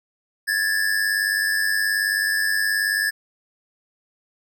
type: tone pair together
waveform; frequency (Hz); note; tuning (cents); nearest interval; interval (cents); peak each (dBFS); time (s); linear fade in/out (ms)
square; 1661.2 / 1760; G#6 / A6; 0 / 0; minor second; 100; -23; 0.47-3.11; 20
effects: none